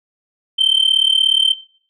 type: tone with amplitude modulation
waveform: sine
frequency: 3113 Hz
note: G7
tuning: 13 cents flat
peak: -5 dBFS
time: 0.58-1.54 s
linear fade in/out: 20 ms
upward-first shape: sine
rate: 36.8 Hz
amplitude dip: 90%
effects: noise-tail reverb RT60 0.5 s tail -21 dB re dry + tanh soft clip ceiling -7 dBFS